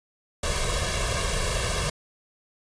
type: noise with comb filter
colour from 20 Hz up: pink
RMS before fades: -26 dBFS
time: 0.43-1.9 s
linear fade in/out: 5 ms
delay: 1.8 ms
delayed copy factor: +0.95
effects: resampled to 22050 Hz